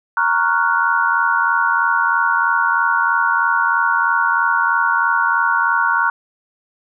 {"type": "chord", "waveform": "sine", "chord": "Gb major seventh", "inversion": "first", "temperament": "equal", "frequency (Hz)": [932.3, 1108.7, 1396.9, 1480], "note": ["Bb5", "Db6", "F6", "Gb6"], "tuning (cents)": [0, 0, 0, 0], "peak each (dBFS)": [-19, -20, -19, -18], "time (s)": [0.17, 6.1], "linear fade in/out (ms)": 2, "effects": []}